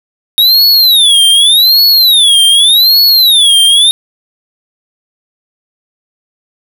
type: tone with vibrato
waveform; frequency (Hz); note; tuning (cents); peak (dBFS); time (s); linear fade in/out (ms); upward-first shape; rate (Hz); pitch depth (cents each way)
square; 3729; A#7; 0; -4; 0.38-3.91; 0; sine; 0.85; 280
effects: none